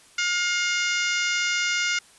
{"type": "harmonic tone", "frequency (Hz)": 711, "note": "F5", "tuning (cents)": 31, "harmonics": [2, 3, 4, 5, 6, 7, 8, 9, 10], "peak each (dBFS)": [-27, -26, -30, -35, -38, -34, -35, -35, -38], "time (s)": [0.18, 1.99], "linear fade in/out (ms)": 5, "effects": ["white hiss -53 dBFS RMS until 2.18 s", "resampled to 24000 Hz"]}